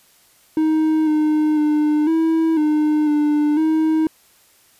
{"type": "tone with pitch steps", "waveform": "triangle", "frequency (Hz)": [313.6, 306, 301.1, 324.2, 303.4, 297.5, 315.9], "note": ["D#4", "D#4", "D4", "E4", "D#4", "D4", "D#4"], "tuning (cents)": [14, -29, 43, -29, -44, 22, 26], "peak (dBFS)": -12, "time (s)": [0.57, 4.07], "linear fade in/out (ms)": 2, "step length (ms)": 500, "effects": ["white hiss -54 dBFS RMS until 4.79 s", "resampled to 32000 Hz"]}